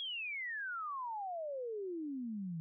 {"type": "exponential sweep", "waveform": "sine", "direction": "down", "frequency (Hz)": [3356, 158.3], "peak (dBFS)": -38, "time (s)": [0, 2.6], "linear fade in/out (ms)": 0, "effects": []}